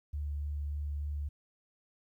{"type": "tone with vibrato", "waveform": "sine", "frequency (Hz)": 73, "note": "D2", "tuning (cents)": -10, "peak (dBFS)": -33, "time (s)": [0.13, 1.29], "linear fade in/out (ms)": 10, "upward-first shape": "sine", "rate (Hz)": 3.4, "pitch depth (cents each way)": 11, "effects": ["12-bit"]}